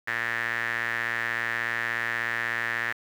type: tone with band-pass filter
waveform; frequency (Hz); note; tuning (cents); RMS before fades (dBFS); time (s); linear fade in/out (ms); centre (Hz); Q
sawtooth; 116.54; A#2; 0; -29; 0.07-2.93; 10; 1800; 6.9
effects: 8-bit

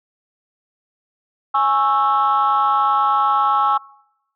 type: chord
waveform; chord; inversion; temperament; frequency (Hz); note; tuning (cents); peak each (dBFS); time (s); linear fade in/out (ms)
sine; C# minor; second; equal with one note detuned; 830.6 / 1100.4 / 1318.5; G#5 / C#6 / E6; 0 / -13 / 0; -17; 1.54-3.78; 10
effects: noise-tail reverb RT60 0.9 s tail -26 dB re dry + tanh soft clip ceiling -8 dBFS

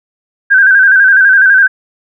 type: tone with vibrato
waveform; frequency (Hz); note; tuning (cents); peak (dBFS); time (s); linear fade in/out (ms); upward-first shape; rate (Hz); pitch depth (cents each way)
sine; 1568; G6; 0; -3; 0.5-1.68; 20; square; 12; 52
effects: none

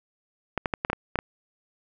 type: clicks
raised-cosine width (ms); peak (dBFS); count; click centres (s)
0.5; -10; 8; 0.577 / 0.658 / 0.738 / 0.849 / 0.9 / 0.931 / 1.157 / 1.189
effects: none

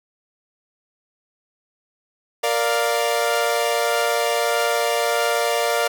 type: chord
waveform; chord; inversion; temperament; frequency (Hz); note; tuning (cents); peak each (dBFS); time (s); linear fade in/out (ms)
sawtooth; Bb major; none; equal; 466.2 / 587.3 / 698.5; Bb4 / D5 / F5; 0 / 0 / 0; -19; 2.43-5.88; 10
effects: none

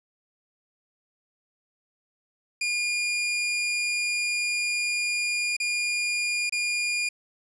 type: tone with dropouts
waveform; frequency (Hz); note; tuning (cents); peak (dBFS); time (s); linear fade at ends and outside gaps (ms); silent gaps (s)
sawtooth; 2423; D#7; -47; -21; 2.61-7.09; 5; 5.567-5.6 / 6.496-6.523
effects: resampled to 22050 Hz

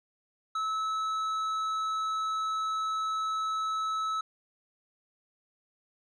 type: tone with tanh clipping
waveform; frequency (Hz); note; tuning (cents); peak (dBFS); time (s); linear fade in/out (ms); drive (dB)
triangle; 1300; E6; -24; -30; 0.55-4.21; 5; 12
effects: none

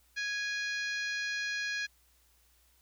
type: harmonic tone with a mistuned harmonic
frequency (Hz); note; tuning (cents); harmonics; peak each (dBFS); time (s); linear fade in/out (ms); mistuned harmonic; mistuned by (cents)
830.6; G#5; 0; 2 / 3 / 4 / 5 / 6 / 7 / 8; -34 / -39 / -46 / -42 / -47 / -49 / -53; 0.16-1.87; 20; 3; -19
effects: added 60 Hz sine -68 dBFS peak until 2.81 s + white hiss -68 dBFS RMS until 2.81 s

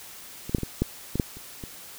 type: clicks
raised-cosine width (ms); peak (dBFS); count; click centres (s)
3; -21 / -7 / -19 / -15 / -9 / -15 / -8 / -29 / -23; 9; 0.495 / 0.548 / 0.584 / 0.633 / 0.82 / 1.156 / 1.198 / 1.37 / 1.638
effects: white hiss -44 dBFS RMS until 1.98 s

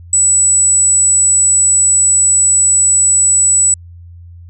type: tone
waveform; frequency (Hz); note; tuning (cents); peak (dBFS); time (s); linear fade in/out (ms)
sine; 7900; B8; 0; -6; 0.13-3.74; 2
effects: tanh soft clip ceiling -3 dBFS + added 86 Hz sine -32 dBFS peak until 4.49 s

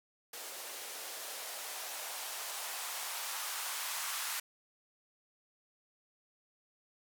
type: noise with band-pass filter sweep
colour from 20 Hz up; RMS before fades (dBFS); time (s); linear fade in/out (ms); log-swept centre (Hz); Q
violet; -41; 0.33-4.4; 5; 450 to 1100; 1.7
effects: none

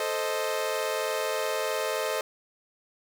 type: chord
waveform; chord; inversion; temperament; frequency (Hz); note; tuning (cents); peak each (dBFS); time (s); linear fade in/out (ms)
sawtooth; A diminished; none; equal; 440 / 523.3 / 622.3; A4 / C5 / Eb5; 0 / 0 / 0; -28 / -28 / -27; 0-2.21; 2
effects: none

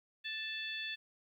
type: harmonic tone with a mistuned harmonic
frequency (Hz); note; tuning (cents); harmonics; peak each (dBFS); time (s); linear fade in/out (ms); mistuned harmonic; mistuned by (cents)
880; A5; 0; 2 / 3 / 4 / 5; -43 / -43 / -42 / -51; 0.24-0.96; 20; 4; -26
effects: 12-bit

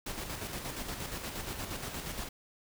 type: noise with tremolo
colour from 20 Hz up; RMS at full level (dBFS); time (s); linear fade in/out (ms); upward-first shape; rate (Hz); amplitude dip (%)
pink; -38; 0.06-2.29; 5; square; 8.5; 40
effects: none

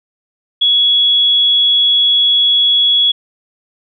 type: tone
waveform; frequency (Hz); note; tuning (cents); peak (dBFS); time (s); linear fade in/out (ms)
sine; 3360; G#7; +19; -8; 0.61-3.12; 10
effects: none

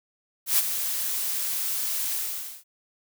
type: noise with ADSR envelope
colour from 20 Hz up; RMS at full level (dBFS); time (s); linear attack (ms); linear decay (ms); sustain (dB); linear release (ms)
blue; -19; 0.46-2.64; 120; 33; -9; 490
effects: none

